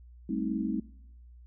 sine chord, A half-diminished seventh, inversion third, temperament just, 198 / 220 / 264 / 316.8 Hz, G3 / A3 / C4 / Eb4, +18 / 0 / +16 / +31 cents, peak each -34 dBFS, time 0.29-0.8 s, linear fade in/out 5 ms, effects noise-tail reverb RT60 0.9 s tail -24 dB re dry + added 60 Hz sine -49 dBFS peak until 1.46 s

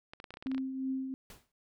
clicks, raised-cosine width 0.3 ms, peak -29 dBFS, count 11, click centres 0.135 / 0.201 / 0.242 / 0.306 / 0.34 / 0.371 / 0.425 / 0.469 / 0.516 / 0.547 / 0.58 s
sine tone with tremolo, 264 Hz, C4, 16 cents sharp, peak -30 dBFS, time 0.46-1.14 s, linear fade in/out 0 ms, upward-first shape triangle, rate 2.8 Hz, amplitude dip 55%
pink noise with exponential decay, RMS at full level -47 dBFS, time 1.3-1.52 s, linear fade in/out 2 ms, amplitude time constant 46 ms
effects none

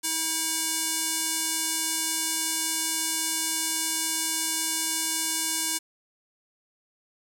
square tone with band-pass filter, 321.8 Hz, E4, 42 cents flat, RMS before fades -28 dBFS, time 0.03-5.79 s, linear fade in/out 20 ms, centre 8900 Hz, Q 1.3, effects none

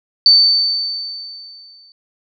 sine tone with exponential decay, 4546 Hz, C#8, 43 cents sharp, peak -4 dBFS, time 0.26-1.92 s, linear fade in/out 1 ms, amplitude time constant 360 ms, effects none

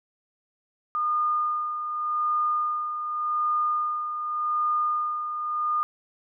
sine tone with tremolo, 1218 Hz, D#6, 37 cents flat, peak -21 dBFS, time 0.95-5.83 s, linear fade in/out 0 ms, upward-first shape sine, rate 0.86 Hz, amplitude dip 55%, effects none

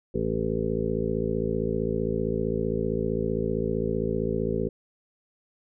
harmonic tone, 55.4 Hz, A1, 13 cents sharp, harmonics 1 / 2 / 3 / 4 / 5 / 7 / 8 / 9, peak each -35 / -35 / -32 / -32 / -36 / -30 / -31 / -34 dBFS, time 0.14-4.69 s, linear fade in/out 10 ms, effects none

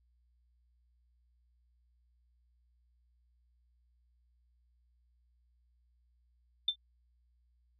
sine tone with exponential decay, 3558 Hz, A7, 19 cents sharp, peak -23 dBFS, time 6.68-6.76 s, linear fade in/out 5 ms, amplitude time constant 17 ms, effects added 60 Hz sine -68 dBFS peak until 7.79 s

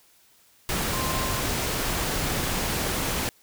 sine tone in noise, 1047 Hz, C6, 1 cent sharp, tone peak -32 dBFS, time 0.93-1.4 s, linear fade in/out 0 ms, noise pink, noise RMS -27 dBFS, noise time 0.69-3.29 s, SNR -8 dB, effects white hiss -59 dBFS RMS until 3.42 s

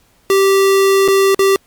square tone with dropouts, 390 Hz, G4, 9 cents flat, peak -9 dBFS, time 0.3-1.56 s, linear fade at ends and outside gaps 1 ms, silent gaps 1.079-1.084 / 1.346-1.392 s, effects pink hiss -54 dBFS RMS until 1.66 s + MP3 96 kbps

